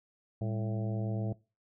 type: harmonic tone with a mistuned harmonic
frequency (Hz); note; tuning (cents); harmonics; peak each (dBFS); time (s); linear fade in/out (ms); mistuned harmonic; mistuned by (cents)
110.8; A2; +13; 1 / 2 / 3 / 4 / 5 / 6 / 7; -32 / -38 / -43 / -45 / -46 / -44 / -53; 0.41-1.33; 5; 2; -150
effects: noise-tail reverb RT60 0.3 s tail -21 dB re dry